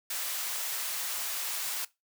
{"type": "high-pass noise", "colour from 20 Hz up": "white", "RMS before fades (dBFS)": -34, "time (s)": [0.1, 1.85], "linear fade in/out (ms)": 5, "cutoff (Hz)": 750, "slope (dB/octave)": 12, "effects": ["noise-tail reverb RT60 0.2 s tail -19 dB re dry"]}